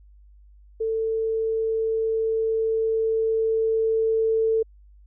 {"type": "tone with level ramp", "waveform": "sine", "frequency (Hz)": 445.6, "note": "A4", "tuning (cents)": 22, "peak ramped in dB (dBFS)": [-22, -18], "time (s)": [0.8, 4.63], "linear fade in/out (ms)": 10, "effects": ["added 50 Hz sine -48 dBFS peak until 5.06 s"]}